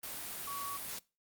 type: tone in noise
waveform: sine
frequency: 1128 Hz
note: C#6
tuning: 30 cents sharp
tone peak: -39 dBFS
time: 0.47-0.77 s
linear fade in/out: 5 ms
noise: white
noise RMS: -42 dBFS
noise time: 0.03-0.99 s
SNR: 0 dB
effects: noise-tail reverb RT60 0.3 s tail -23 dB re dry + Opus 32 kbps